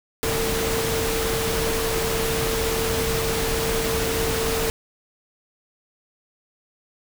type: tone in noise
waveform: sine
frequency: 450.9 Hz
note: A4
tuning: 42 cents sharp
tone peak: -25 dBFS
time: 0.23-4.7 s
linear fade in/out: 0 ms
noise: pink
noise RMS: -25 dBFS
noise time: 0.23-4.7 s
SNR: -3 dB
effects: none